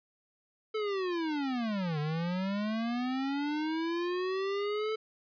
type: linear two-way sweep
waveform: square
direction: down then up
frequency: 440 to 146.5 to 440 Hz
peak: -31 dBFS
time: 0.74-4.96 s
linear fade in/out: 10 ms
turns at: 1.99 s
effects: resampled to 11025 Hz